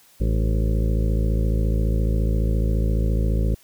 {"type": "harmonic tone with a mistuned harmonic", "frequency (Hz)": 54.5, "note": "A1", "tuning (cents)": -16, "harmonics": [1, 2, 3, 4, 6, 7, 8, 9, 10], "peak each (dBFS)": [-19, -25, -29, -31, -35, -36, -37, -38, -39], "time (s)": [0.2, 3.55], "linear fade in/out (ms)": 10, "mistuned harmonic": 6, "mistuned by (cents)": -99, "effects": ["white hiss -54 dBFS RMS until 3.63 s"]}